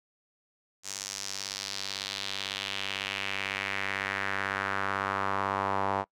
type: tone with band-pass filter sweep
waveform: sawtooth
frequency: 98 Hz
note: G2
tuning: in tune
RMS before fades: -33 dBFS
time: 0.83-6.05 s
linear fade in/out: 50 ms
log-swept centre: 6700 to 880 Hz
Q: 2.3
effects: noise-tail reverb RT60 0.1 s tail -22 dB re dry